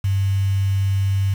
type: tone with quantisation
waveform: sine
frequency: 97.6 Hz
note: G2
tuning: 7 cents flat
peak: -16 dBFS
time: 0.04-1.34 s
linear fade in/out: 5 ms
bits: 6
effects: none